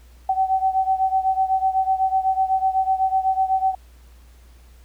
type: beating tone pair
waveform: sine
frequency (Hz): 760 / 768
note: F#5 / G5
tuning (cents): +46 / -36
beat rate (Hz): 8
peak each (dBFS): -19 / -22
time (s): 0.29-3.75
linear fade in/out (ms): 5
effects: added 60 Hz sine -45 dBFS peak until 4.84 s + pink hiss -57 dBFS RMS until 4.84 s